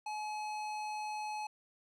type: tone with hard clipping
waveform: sine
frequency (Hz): 850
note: G#5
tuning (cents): +40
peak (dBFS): -39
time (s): 0.06-1.47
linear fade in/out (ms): 5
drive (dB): 15
effects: none